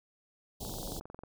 pink band-stop noise, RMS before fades -40 dBFS, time 0.6-1 s, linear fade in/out 10 ms, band 850 to 3400 Hz, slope 48 dB/octave
click train, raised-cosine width 1 ms, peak -31 dBFS, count 14, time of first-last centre 0.65-1.236 s, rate 22.2 Hz
effects none

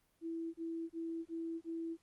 sine tone bursts, 330 Hz, E4, 2 cents sharp, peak -38 dBFS, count 5, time 0.21-1.972 s, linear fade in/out 50 ms, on 330 ms, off 28 ms, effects pink hiss -75 dBFS RMS until 2.02 s + Opus 32 kbps

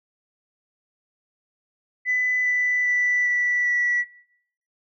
sine tone with pitch steps, 2000 / 1987.3 / 1974.7 / 1962.2 / 1949.8 Hz, B6 / B6 / B6 / B6 / B6, +21 / +10 / -1 / -12 / -23 cents, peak -18 dBFS, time 2.05-4.05 s, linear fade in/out 50 ms, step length 400 ms, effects noise-tail reverb RT60 0.7 s tail -21 dB re dry + tanh soft clip ceiling -14 dBFS

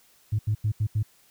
sine tone bursts at uneven times, 106.5 Hz, G#2, 44 cents sharp, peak -20 dBFS, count 5, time 0.32-0.39 / 0.47-0.55 / 0.64-0.72 / 0.8-0.87 / 0.95-1.03 s, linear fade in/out 10 ms, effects tanh soft clip ceiling -17 dBFS + white hiss -60 dBFS RMS until 1.3 s

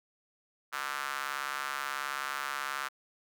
square tone with high-pass filter, 69.3 Hz, C#2, in tune, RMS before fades -36 dBFS, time 0.72-2.89 s, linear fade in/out 20 ms, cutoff 1300 Hz, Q 2.9, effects none

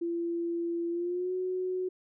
sine tone with pitch glide, 340 to 368.6 Hz, F4 to F#4, -46 to -7 cents, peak -29 dBFS, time 0.01-1.89 s, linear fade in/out 10 ms, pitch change +139 cents, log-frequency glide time 0.9-1.33 s, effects none

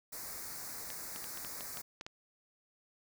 white band-stop noise, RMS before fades -44 dBFS, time 0.12-1.82 s, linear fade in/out 10 ms, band 2200 to 4300 Hz, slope 48 dB/octave
clicks, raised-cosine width 0.2 ms, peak -26 dBFS, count 9, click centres 0.903 / 1.161 / 1.242 / 1.374 / 1.448 / 1.608 / 1.772 / 2.011 / 2.065 s
effects none

